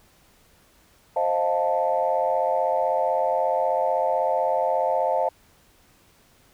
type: chord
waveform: sine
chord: F dominant seventh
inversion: second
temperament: equal with one note detuned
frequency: 526.9 / 622.3 / 698.5 / 880 Hz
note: C5 / Eb5 / F5 / A5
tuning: +12 / 0 / 0 / 0 cents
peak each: -25 dBFS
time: 1.16-5.29 s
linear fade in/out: 5 ms
effects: tanh soft clip ceiling -10 dBFS + pink hiss -58 dBFS RMS until 6.53 s